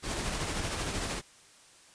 pink noise with tremolo, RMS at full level -32 dBFS, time 0.02-1.22 s, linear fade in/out 50 ms, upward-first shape sine, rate 13 Hz, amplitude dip 35%, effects white hiss -57 dBFS RMS until 1.94 s + resampled to 22050 Hz

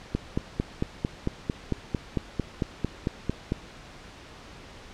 click train, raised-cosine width 3 ms, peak -12 dBFS, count 16, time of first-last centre 0.15-3.521 s, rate 4.45 Hz, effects pink hiss -46 dBFS RMS until 4.93 s + low-pass 5000 Hz 12 dB/octave

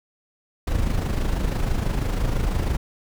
brown noise with amplitude modulation, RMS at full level -20 dBFS, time 0.67-2.77 s, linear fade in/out 5 ms, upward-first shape sine, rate 26.1 Hz, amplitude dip 55%, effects none

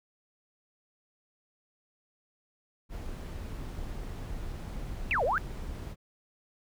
brown noise, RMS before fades -38 dBFS, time 2.89-5.96 s, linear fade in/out 50 ms
sine exponential two-way sweep, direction down then up, 2794 to 452.4 to 1684 Hz, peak -25 dBFS, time 5.11-5.38 s, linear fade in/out 0 ms, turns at 5.24 s
effects none

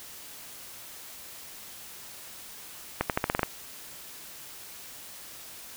accelerating click train, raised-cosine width 0.5 ms, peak -9 dBFS, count 8, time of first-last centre 3.01-3.432 s, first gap 88 ms, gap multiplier 0.87, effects white hiss -45 dBFS RMS until 5.76 s

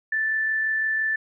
sine tone with amplitude modulation, 1760 Hz, A6, in tune, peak -20 dBFS, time 0.12-1.16 s, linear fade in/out 5 ms, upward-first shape sine, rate 45.9 Hz, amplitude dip 25%, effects none

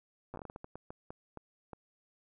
slowing click train, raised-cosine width 1 ms, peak -30 dBFS, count 15, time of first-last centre 0.34-1.733 s, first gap 8 ms, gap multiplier 1.34, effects none

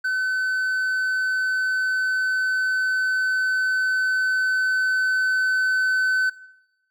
triangle tone with level ramp, 1518 Hz, F#6, 44 cents sharp, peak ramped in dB -19 to -16 dBFS, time 0.04-6.3 s, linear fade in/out 10 ms, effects noise-tail reverb RT60 1.0 s tail -21 dB re dry

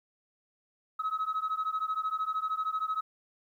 sine beating tone pair, 1274 / 1287 Hz, D#6 / E6, +41 / -42 cents, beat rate 13 Hz, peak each -31 dBFS, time 0.99-3.01 s, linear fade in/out 10 ms, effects tanh soft clip ceiling -25 dBFS + 11-bit

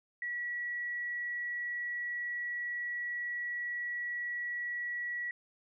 sine tone, 1933 Hz, B6, 38 cents flat, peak -34 dBFS, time 0.22-5.31 s, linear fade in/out 2 ms, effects none

